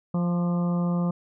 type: harmonic tone with a mistuned harmonic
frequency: 174.61 Hz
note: F3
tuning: in tune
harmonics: 1 / 2 / 3 / 4 / 5 / 6 / 7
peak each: -22 / -38 / -35 / -41 / -43 / -41 / -41 dBFS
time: 0.14-1.11 s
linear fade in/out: 5 ms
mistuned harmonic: 7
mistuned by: -26 cents
effects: none